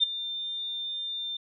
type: tone with ADSR envelope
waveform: sine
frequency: 3601 Hz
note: A7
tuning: 39 cents sharp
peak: -16 dBFS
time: 0-1.37 s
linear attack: 32 ms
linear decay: 11 ms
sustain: -15 dB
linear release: 5 ms
effects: none